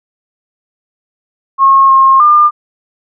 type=tone with pitch steps; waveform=sine; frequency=1084 / 1072 / 1202 Hz; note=C#6 / C6 / D6; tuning=-39 / +42 / +40 cents; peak=-3 dBFS; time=1.58-2.51 s; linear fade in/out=50 ms; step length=310 ms; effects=none